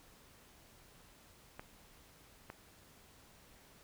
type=clicks; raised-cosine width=0.5 ms; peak=-30 dBFS; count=2; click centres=1.595 / 2.501 s; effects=pink hiss -62 dBFS RMS until 3.83 s